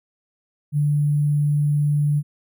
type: tone with sample-and-hold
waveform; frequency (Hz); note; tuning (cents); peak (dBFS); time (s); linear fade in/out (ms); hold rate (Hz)
sine; 147; D3; +2; -16; 0.72-2.23; 50; 11025
effects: none